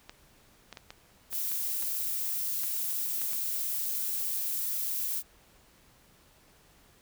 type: clicks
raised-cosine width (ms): 0.2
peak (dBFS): -25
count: 10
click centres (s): 0.095 / 0.727 / 0.772 / 0.905 / 1.329 / 1.517 / 1.825 / 2.636 / 3.217 / 3.332
type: noise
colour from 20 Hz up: violet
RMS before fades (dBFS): -32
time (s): 1.3-5.23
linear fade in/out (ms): 50
effects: pink hiss -61 dBFS RMS until 7.01 s